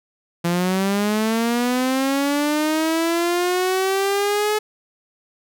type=linear sweep; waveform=sawtooth; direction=up; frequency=169.4 to 427.5 Hz; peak=-14 dBFS; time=0.44-4.59 s; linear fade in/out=10 ms; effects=none